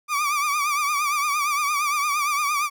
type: tone with vibrato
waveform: 30% pulse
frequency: 1174.7 Hz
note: D6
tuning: in tune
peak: -18 dBFS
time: 0.08-2.7 s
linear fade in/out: 50 ms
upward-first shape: triangle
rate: 8.7 Hz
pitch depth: 92 cents each way
effects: none